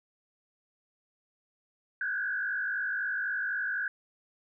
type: tone with frequency modulation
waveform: sine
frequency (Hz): 1568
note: G6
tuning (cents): 0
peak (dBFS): -29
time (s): 2.01-3.88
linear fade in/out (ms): 2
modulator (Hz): 51.9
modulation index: 1.8
effects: none